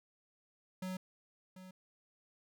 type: tone with echo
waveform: square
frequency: 185.6 Hz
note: F#3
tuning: 6 cents sharp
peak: -39 dBFS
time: 0.82-0.97 s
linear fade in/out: 5 ms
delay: 740 ms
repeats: 1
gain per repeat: -12 dB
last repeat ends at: 1.71 s
effects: none